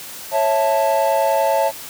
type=chord; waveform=triangle; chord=A major; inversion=first; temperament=just; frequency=550 / 660 / 880 Hz; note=C#5 / E5 / A5; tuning=-14 / +2 / 0 cents; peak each=-17 dBFS; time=0.31-1.72 s; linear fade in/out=50 ms; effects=white hiss -34 dBFS RMS until 1.89 s + high-pass 80 Hz 12 dB/octave